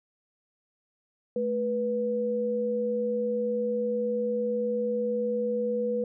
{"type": "tone pair together", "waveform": "sine", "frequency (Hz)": [217.7, 489.1], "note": ["A3", "B4"], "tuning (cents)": [-18, -17], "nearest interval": "octave + major second", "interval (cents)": 1401, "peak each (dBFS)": [-32, -26], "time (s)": [1.36, 6.04], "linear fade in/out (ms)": 2, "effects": []}